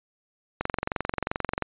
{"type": "click train", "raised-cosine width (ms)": 0.5, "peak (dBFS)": -11, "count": 24, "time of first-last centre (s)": [0.61, 1.623], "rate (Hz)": 22.7, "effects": ["resampled to 8000 Hz"]}